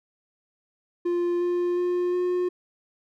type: tone with pitch steps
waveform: triangle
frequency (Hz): 349.2 / 352.4 / 355.7 / 359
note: F4 / F4 / F4 / F4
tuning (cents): 0 / +16 / +32 / +48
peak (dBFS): -20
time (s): 1.05-2.49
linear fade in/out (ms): 10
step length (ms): 360
effects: none